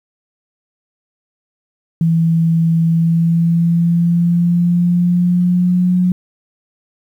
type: tone with pitch glide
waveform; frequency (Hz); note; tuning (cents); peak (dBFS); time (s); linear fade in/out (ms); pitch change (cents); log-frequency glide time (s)
sine; 164.81 to 180.77; E3 to F#3; 0 to -40; -10; 2.01-6.12; 2; +160; 2.85-5.98
effects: 8-bit